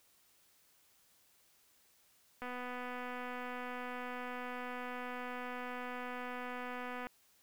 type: click train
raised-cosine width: 0.5 ms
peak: -29 dBFS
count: 1154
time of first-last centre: 2.42-7.069 s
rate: 248 Hz
effects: white hiss -69 dBFS RMS until 7.42 s